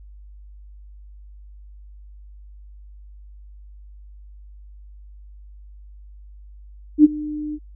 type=tone with ADSR envelope; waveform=sine; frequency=301.1 Hz; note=D4; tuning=43 cents sharp; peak=-4 dBFS; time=6.98-7.59 s; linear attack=63 ms; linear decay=25 ms; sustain=-21 dB; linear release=48 ms; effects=added 50 Hz sine -40 dBFS peak until 7.75 s